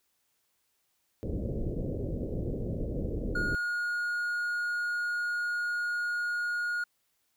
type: low-pass noise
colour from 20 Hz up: pink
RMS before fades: -33 dBFS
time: 1.23-3.55 s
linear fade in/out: 0 ms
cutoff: 550 Hz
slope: 48 dB/octave
type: tone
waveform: triangle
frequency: 1436 Hz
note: F6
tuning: 48 cents sharp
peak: -27 dBFS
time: 3.35-6.84 s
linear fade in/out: 5 ms
effects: white hiss -75 dBFS RMS until 7.36 s